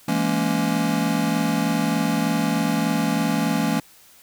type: chord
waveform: square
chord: A# half-diminished seventh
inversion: second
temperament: just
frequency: 167.82 / 209.8 / 233.1 / 279.7 Hz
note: E3 / G#3 / A#3 / C#4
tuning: +31 / +18 / 0 / +16 cents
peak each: -26 dBFS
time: 0.08-3.8 s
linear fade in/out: 5 ms
effects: white hiss -51 dBFS RMS until 4.22 s